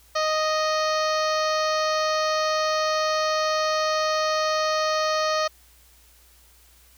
harmonic tone, 622 Hz, D#5, 1 cent flat, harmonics 1 / 2 / 3 / 4 / 5 / 6 / 7 / 8 / 9 / 10, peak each -24 / -25 / -32 / -37 / -38 / -40 / -32 / -40 / -37 / -41 dBFS, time 0.15-5.48 s, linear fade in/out 10 ms, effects added 60 Hz sine -56 dBFS peak until 6.97 s + white hiss -56 dBFS RMS until 6.97 s

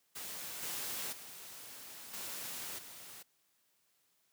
white noise with level steps, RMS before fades -44 / -40 / -50 / -43 / -51 dBFS, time 0.15-3.23 s, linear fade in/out 10 ms, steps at 0.62 / 1.12 / 2.13 / 2.78 s, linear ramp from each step 10 ms, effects white hiss -75 dBFS RMS until 4.32 s + high-pass 100 Hz 12 dB/octave

